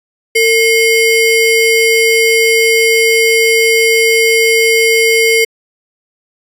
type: ring-modulated tone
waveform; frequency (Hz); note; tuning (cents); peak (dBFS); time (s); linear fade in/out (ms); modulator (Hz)
square; 1300; E6; -24; -5; 0.35-5.45; 10; 847
effects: resampled to 32000 Hz